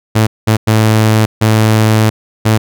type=tone bursts at uneven times; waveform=sawtooth; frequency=109.4 Hz; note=A2; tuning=9 cents flat; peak=-3 dBFS; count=5; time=0.15-0.27 / 0.47-0.57 / 0.67-1.26 / 1.41-2.1 / 2.45-2.58 s; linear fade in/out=10 ms; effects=none